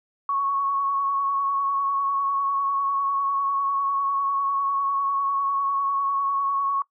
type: tone with vibrato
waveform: sine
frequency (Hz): 1108.7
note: C#6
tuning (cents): 0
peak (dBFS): -21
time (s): 0.29-6.82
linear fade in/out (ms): 2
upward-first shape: square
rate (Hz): 10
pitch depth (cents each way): 17
effects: noise-tail reverb RT60 0.1 s tail -21 dB re dry